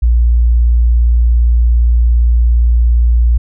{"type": "tone", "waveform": "sine", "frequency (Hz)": 58.7, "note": "A#1", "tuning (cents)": 13, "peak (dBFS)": -6, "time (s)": [0.02, 3.38], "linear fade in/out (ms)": 10, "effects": []}